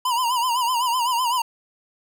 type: tone with vibrato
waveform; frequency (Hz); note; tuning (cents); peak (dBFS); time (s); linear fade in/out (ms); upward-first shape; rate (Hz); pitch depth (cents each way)
square; 976; B5; -21; -20; 0.05-1.42; 5; sine; 7.9; 99
effects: none